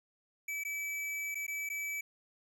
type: tone with dropouts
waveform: square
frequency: 2301 Hz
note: D7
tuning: 36 cents flat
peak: -36 dBFS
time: 0.48-2.01 s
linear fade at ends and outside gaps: 5 ms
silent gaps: 0.637-0.649 / 1.346-1.353 / 1.467-1.479 / 1.691-1.699 s
effects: 13-bit